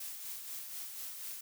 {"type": "noise with tremolo", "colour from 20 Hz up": "blue", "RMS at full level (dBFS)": -42, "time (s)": [0, 1.41], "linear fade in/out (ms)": 5, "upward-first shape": "sine", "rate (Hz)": 4.1, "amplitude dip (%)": 40, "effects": []}